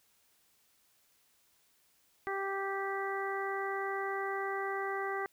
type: harmonic tone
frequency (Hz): 391.5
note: G4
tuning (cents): -2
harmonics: 1 / 2 / 3 / 4 / 5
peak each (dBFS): -37 / -39 / -40 / -42 / -41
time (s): 2.27-5.26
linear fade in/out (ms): 0
effects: white hiss -70 dBFS RMS until 5.32 s